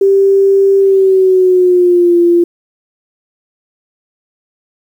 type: tone with pitch glide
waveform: sine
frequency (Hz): 392 to 345.2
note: G4 to F4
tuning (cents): 0 to -20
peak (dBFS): -5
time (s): 0.01-2.44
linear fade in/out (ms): 5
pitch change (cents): -220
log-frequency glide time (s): 0.8-2.18
effects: 7-bit